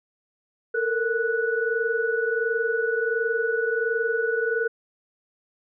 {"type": "tone cluster", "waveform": "sine", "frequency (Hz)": [446.4, 467.8, 1476], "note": ["A4", "A#4", "F#6"], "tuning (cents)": [25, 6, -5], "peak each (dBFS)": -26, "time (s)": [0.74, 4.68], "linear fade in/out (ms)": 10, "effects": []}